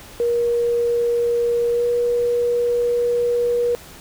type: tone with pitch glide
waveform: sine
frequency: 474.2 to 480 Hz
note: A#4 to B4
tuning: +30 to -49 cents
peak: -16 dBFS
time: 0.2-3.75 s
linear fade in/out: 0 ms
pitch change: +21 cents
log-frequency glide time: 1.72-1.85 s
effects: pink hiss -41 dBFS RMS until 4 s